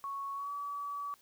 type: tone with pitch glide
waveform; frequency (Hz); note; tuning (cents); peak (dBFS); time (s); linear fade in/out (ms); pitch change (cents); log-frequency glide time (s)
sine; 1108.7 to 1143.8; C#6 to D6; 0 to -46; -36; 0.04-1.14; 0; +54; 0.34-0.51
effects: white hiss -65 dBFS RMS until 1.21 s